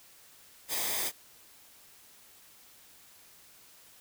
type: noise with comb filter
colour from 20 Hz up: white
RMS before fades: -32 dBFS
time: 0.68-1.12 s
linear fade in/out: 50 ms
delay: 0.71 ms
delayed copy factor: -0.6
effects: white hiss -57 dBFS RMS until 4 s